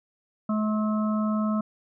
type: harmonic tone with a mistuned harmonic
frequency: 214.2 Hz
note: A3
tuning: 46 cents flat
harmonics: 1 / 3 / 5 / 6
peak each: -23 / -34 / -36 / -35 dBFS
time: 0.49-1.61 s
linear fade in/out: 5 ms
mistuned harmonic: 6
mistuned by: +16 cents
effects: none